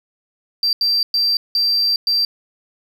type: tone bursts at uneven times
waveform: sine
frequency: 4699 Hz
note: D8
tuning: in tune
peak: -12 dBFS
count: 5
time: 0.63-0.73 / 0.81-1.03 / 1.14-1.37 / 1.55-1.96 / 2.07-2.25 s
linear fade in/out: 2 ms
effects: tanh soft clip ceiling -12 dBFS + 8-bit